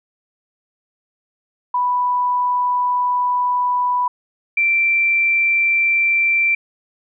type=tone pair in turn; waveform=sine; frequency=987.8 / 2349 Hz; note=B5 / D7; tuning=0 / 0 cents; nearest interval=octave + minor third; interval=1500 cents; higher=second; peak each=-15 / -13 dBFS; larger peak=second; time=1.74-4.08 / 4.57-6.55 s; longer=first; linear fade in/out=5 ms; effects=none